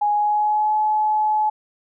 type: tone with pitch glide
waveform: sine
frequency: 830.6 to 854.9 Hz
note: G#5 to G#5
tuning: 0 to +50 cents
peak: -16 dBFS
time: 0.01-1.5 s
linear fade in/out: 10 ms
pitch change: +50 cents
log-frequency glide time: 0.12-0.75 s
effects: none